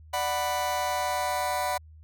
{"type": "chord", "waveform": "40% pulse", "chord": "B minor", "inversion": "first", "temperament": "just", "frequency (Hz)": [592.7, 740.8, 987.8], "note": ["D5", "F#5", "B5"], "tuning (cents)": [16, 2, 0], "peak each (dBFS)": [-32, -29, -29], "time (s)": [0.13, 1.78], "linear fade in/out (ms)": 10, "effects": ["added 78 Hz sine -47 dBFS peak until 2.03 s"]}